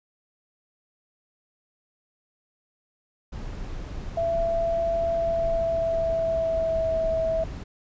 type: noise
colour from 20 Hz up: brown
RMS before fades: -34 dBFS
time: 3.32-7.64 s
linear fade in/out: 10 ms
type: tone with pitch glide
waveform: sine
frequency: 669 to 650 Hz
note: E5 to E5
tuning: +25 to -24 cents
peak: -22 dBFS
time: 4.17-7.44 s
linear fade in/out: 5 ms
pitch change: -49 cents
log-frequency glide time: 5.13-6.94 s
effects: resampled to 16000 Hz